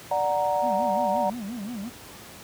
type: chord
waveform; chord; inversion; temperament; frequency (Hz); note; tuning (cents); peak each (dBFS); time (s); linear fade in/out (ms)
sine; D augmented; none; equal; 587.3 / 740 / 932.3; D5 / F#5 / A#5; 0 / 0 / 0; -26; 0.11-1.3; 5
type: tone with vibrato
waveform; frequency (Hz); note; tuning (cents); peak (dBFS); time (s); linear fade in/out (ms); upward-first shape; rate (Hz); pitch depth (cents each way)
triangle; 220; A3; 0; -29; 0.62-1.9; 20; sine; 5.7; 220
effects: pink hiss -44 dBFS RMS until 2.43 s + high-pass 80 Hz 12 dB/octave